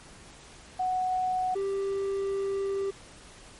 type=tone pair in turn; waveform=sine / triangle; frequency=740 / 392.7 Hz; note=F#5 / G4; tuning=0 / +3 cents; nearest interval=major seventh; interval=1097 cents; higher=first; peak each=-25 dBFS; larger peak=neither; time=0.79-1.55 / 1.55-2.91 s; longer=second; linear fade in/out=10 ms; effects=pink hiss -50 dBFS RMS until 3.59 s + MP3 48 kbps